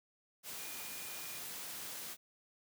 sine tone in noise, 2430 Hz, D#7, 42 cents flat, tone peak -54 dBFS, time 0.56-1.42 s, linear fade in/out 50 ms, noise white, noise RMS -45 dBFS, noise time 0.43-2.17 s, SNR -12 dB, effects high-pass 100 Hz 12 dB/octave

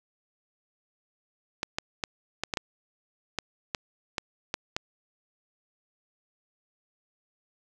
clicks, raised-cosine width 0.2 ms, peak -11 dBFS, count 11, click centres 1.631 / 1.785 / 2.038 / 2.436 / 2.538 / 2.572 / 3.387 / 3.748 / 4.182 / 4.541 / 4.765 s, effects none

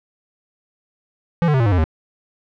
square tone with pitch steps, 170 / 149.71 / 131.85 / 116.11 / 102.26 / 90.05 / 79.31 Hz, F3 / D3 / C3 / A#2 / G#2 / F#2 / D#2, -46 / +34 / +14 / -6 / -26 / -46 / +34 cents, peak -14 dBFS, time 1.42-1.84 s, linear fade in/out 0 ms, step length 60 ms, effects low-pass 2000 Hz 12 dB/octave

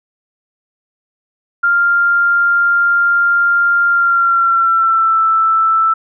sine tone with pitch glide, 1396 to 1323.8 Hz, F6 to E6, -1 to +7 cents, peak -9 dBFS, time 1.63-5.94 s, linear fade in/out 10 ms, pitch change -92 cents, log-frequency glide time 3.88-5.22 s, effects none

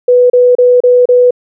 sine tone bursts, 493.9 Hz, B4, in tune, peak -3 dBFS, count 5, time 0.08-1.308 s, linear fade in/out 5 ms, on 220 ms, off 32 ms, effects none

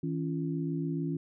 sine tone cluster, 159.9 / 276.9 / 343.8 Hz, D#3 / C#4 / F4, +48 / -2 / -27 cents, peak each -32 / -34 / -38 dBFS, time 0.03-1.17 s, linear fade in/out 5 ms, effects none

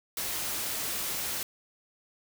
white noise, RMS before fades -33 dBFS, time 0.17-1.43 s, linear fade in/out 2 ms, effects none

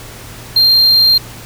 triangle tone, 4186 Hz, C8, in tune, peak -5 dBFS, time 0.56-1.18 s, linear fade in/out 5 ms, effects added 116 Hz sine -35 dBFS peak until 1.45 s + pink hiss -33 dBFS RMS until 1.45 s

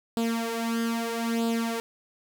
sawtooth tone with flanger, 230 Hz, A#3, 23 cents flat, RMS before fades -28 dBFS, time 0.17-1.8 s, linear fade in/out 0 ms, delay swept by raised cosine 0.24 to 3.74 ms, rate 0.78 Hz, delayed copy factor +0.7, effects none

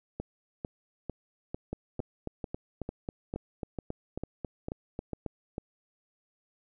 two click trains, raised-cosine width 2 ms, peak -21 / -21 dBFS, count 14 / 13, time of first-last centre 1.73-5.263 / 0.2-5.581 s, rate 3.68 / 2.23 Hz, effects none

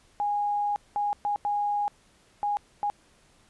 sine tone bursts at uneven times, 823 Hz, G#5, 16 cents flat, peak -24 dBFS, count 6, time 0.2-0.76 / 0.96-1.13 / 1.25-1.36 / 1.45-1.88 / 2.43-2.57 / 2.83-2.9 s, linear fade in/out 0 ms, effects pink hiss -61 dBFS RMS until 3.49 s + resampled to 24000 Hz

